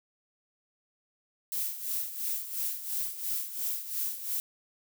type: noise with tremolo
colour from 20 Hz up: violet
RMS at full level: -31 dBFS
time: 1.52-4.4 s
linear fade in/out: 0 ms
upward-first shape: sine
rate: 2.9 Hz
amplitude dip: 70%
effects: none